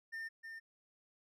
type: tone with echo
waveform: triangle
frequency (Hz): 1808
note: A6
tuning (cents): +47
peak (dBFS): -39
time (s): 0.12-0.29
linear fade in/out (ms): 20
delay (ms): 310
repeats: 1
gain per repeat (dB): -5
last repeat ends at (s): 0.6
effects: none